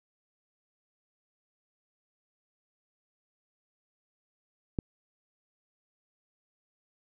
click, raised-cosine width 3 ms, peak -16 dBFS, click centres 4.788 s, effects none

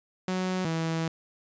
sawtooth tone pair in turn, 185 / 163.1 Hz, F#3 / E3, 0 / -18 cents, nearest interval major second, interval 218 cents, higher first, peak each -23 dBFS, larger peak neither, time 0.28-0.65 / 0.65-1.08 s, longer second, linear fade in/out 2 ms, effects resampled to 16000 Hz

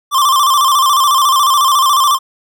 square tone with vibrato, 1108.7 Hz, C#6, in tune, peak -9 dBFS, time 0.11-2.19 s, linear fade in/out 50 ms, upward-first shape square, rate 14 Hz, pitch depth 86 cents each way, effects none

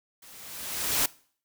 white noise with level ramp, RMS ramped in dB -51 to -23 dBFS, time 0.22-1.06 s, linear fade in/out 5 ms, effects noise-tail reverb RT60 0.5 s tail -22 dB re dry

